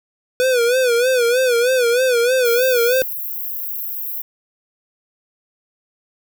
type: tone with vibrato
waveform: square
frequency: 493.1 Hz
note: B4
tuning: 3 cents flat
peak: -14 dBFS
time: 0.4-3.02 s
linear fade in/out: 0 ms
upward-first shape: sine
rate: 3.2 Hz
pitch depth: 100 cents each way
type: high-pass noise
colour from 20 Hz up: white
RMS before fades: -26 dBFS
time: 2.45-4.22 s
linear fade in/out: 5 ms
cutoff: 12000 Hz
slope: 96 dB/octave
effects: none